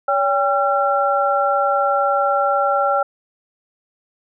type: tone cluster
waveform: sine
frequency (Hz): 566 / 797 / 1361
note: C#5 / G5 / F6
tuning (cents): +36 / +28 / -45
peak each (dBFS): -19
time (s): 0.08-3.03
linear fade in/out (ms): 5
effects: none